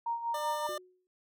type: tone with tremolo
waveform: sine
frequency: 932.3 Hz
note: A#5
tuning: in tune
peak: -29 dBFS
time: 0.06-0.67 s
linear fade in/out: 5 ms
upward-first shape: sine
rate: 5.2 Hz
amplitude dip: 65%
type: tone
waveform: 25% pulse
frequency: 598 Hz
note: D5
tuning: 31 cents sharp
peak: -31 dBFS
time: 0.34-0.78 s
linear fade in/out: 5 ms
type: tone with exponential decay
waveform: sine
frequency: 365.9 Hz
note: F#4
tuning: 19 cents flat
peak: -39 dBFS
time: 0.69-1.07 s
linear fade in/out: 0 ms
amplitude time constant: 81 ms
effects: none